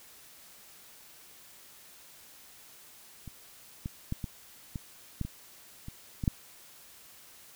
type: clicks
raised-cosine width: 5 ms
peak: -30 / -22 / -19 / -22 / -23 / -19 / -24 / -28 / -20 / -12 dBFS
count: 10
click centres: 3.277 / 3.859 / 4.124 / 4.242 / 4.758 / 5.213 / 5.25 / 5.884 / 6.238 / 6.278 s
effects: white hiss -54 dBFS RMS until 7.55 s